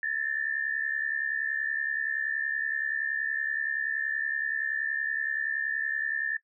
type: tone pair together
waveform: sine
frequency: 1731 / 1801.6 Hz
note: A6 / A6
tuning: -29 / +40 cents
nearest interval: minor second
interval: 69 cents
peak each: -30 / -31 dBFS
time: 0.03-6.37 s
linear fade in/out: 2 ms
effects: noise-tail reverb RT60 0.1 s tail -18 dB re dry